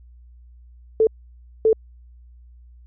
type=tone bursts at uneven times; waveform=sine; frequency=441.6 Hz; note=A4; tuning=6 cents sharp; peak=-12 dBFS; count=2; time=1-1.07 / 1.65-1.73 s; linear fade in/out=2 ms; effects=added 60 Hz sine -44 dBFS peak until 2.86 s